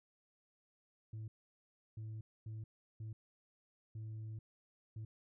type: tone bursts at uneven times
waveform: sine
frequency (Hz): 109.5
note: A2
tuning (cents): -8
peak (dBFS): -40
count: 6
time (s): 1.13-1.28 / 1.97-2.21 / 2.46-2.64 / 3-3.13 / 3.95-4.39 / 4.96-5.05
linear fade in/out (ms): 5
effects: tanh soft clip ceiling -42 dBFS